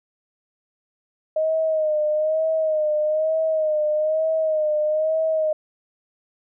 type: tone with vibrato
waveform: sine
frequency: 622.3 Hz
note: D#5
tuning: in tune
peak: -18 dBFS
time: 1.36-5.53 s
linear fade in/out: 5 ms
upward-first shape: sine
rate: 1.1 Hz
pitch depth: 49 cents each way
effects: none